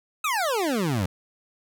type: exponential sweep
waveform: 25% pulse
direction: down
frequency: 1318.5 to 84.8 Hz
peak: -19 dBFS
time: 0.24-1.06 s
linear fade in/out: 5 ms
effects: none